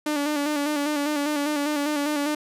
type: tone with vibrato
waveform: sawtooth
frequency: 293.7 Hz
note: D4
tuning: in tune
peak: -19 dBFS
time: 0.06-2.35 s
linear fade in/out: 5 ms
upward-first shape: square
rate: 5 Hz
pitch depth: 43 cents each way
effects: resampled to 32000 Hz + 10-bit